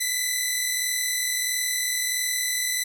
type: tone pair together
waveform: 10% pulse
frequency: 1975.5 / 2017 Hz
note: B6 / B6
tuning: 0 / +36 cents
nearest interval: unison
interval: 36 cents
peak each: -18 / -17 dBFS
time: 0-2.84 s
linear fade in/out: 10 ms
effects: none